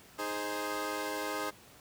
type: chord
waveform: 15% pulse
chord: Ab major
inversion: second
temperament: equal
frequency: 311.1 / 415.3 / 523.3 Hz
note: Eb4 / Ab4 / C5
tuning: 0 / 0 / 0 cents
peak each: -32 dBFS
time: 0.18-1.51 s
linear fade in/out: 20 ms
effects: pink hiss -56 dBFS RMS until 1.8 s + high-pass 80 Hz 12 dB/octave